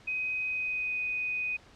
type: tone with pitch glide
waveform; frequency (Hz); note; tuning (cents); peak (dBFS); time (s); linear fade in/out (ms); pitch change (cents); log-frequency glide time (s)
sine; 2515 to 2493; D#7 to D#7; +18 to +3; -29; 0.07-1.57; 10; -15; 0.45-1
effects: pink hiss -56 dBFS RMS until 1.75 s + low-pass 5000 Hz 12 dB/octave